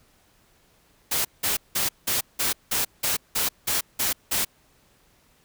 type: noise bursts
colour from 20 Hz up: white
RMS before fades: -24 dBFS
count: 11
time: 1.11-4.45 s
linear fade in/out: 10 ms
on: 140 ms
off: 180 ms
effects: pink hiss -61 dBFS RMS until 5.44 s

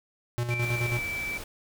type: tone with tremolo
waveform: square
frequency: 120 Hz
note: B2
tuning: 49 cents flat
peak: -26 dBFS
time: 0.38-0.99 s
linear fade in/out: 0 ms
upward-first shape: square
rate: 9.3 Hz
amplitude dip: 55%
type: tone with pitch glide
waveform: sine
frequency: 2343 to 2320 Hz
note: D7 to D7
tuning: -5 to -22 cents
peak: -30 dBFS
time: 0.5-1.38 s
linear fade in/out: 10 ms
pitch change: -17 cents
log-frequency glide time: 0.71-1 s
type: noise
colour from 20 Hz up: pink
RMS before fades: -40 dBFS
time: 0.62-1.44 s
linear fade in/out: 5 ms
effects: none

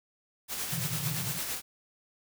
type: noise with tremolo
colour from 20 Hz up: white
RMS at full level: -33 dBFS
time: 0.48-1.62 s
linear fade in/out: 50 ms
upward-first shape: sine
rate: 8.9 Hz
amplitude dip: 40%
type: band-pass noise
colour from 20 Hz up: pink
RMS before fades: -36 dBFS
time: 0.72-1.39 s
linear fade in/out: 20 ms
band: 110 to 170 Hz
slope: 96 dB/octave
effects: none

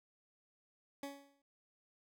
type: tone with exponential decay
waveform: 20% pulse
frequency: 280 Hz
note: C#4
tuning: 18 cents sharp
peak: -35 dBFS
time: 1.03-1.42 s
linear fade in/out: 2 ms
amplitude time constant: 83 ms
effects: none

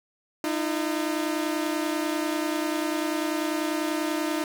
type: tone pair together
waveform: sawtooth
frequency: 306.5 / 336.7 Hz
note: D#4 / E4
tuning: -26 / +37 cents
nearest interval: major second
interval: 163 cents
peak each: -23 / -26 dBFS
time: 0.44-4.44 s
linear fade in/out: 2 ms
effects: none

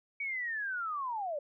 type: linear sweep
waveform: sine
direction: down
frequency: 2275 to 554.4 Hz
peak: -33 dBFS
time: 0.2-1.39 s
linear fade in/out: 5 ms
effects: none

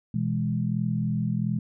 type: chord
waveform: sine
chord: E major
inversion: second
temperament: equal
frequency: 123.47 / 164.81 / 207.7 Hz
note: B2 / E3 / G#3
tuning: 0 / 0 / 0 cents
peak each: -28 dBFS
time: 0.14-1.59 s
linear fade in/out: 5 ms
effects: none

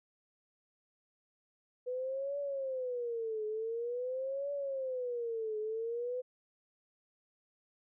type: tone with vibrato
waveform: sine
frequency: 493.9 Hz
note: B4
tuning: in tune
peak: -34 dBFS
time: 1.86-6.22 s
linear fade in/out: 20 ms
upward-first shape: triangle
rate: 0.47 Hz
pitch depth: 260 cents each way
effects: none

